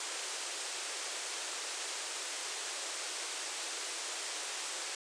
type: band-pass noise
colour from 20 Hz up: white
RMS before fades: -40 dBFS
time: 0-4.95 s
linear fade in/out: 2 ms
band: 330 to 9200 Hz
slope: 48 dB/octave
effects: resampled to 22050 Hz